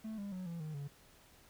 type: tone with pitch steps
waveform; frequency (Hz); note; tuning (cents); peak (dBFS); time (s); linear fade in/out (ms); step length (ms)
triangle; 219.1 / 200.9 / 184.24 / 168.95 / 154.93 / 142.07; A3 / G3 / F#3 / E3 / D#3 / C#3; -7 / +43 / -7 / +43 / -7 / +43; -38; 0.04-0.88; 10; 140
effects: pink hiss -63 dBFS RMS until 1.49 s